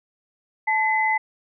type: tone pair together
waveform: sine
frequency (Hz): 871.5 / 2029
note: A5 / B6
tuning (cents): -17 / +46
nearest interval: octave + minor third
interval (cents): 1463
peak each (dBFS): -21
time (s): 0.67-1.18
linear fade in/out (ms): 10
effects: none